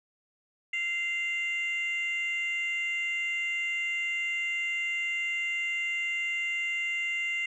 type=tone pair together; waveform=sine; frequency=2082 / 2777 Hz; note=C7 / F7; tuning=-9 / -10 cents; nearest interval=perfect fourth; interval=499 cents; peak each=-28 / -32 dBFS; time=0.73-7.46 s; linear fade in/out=5 ms; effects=tanh soft clip ceiling -24 dBFS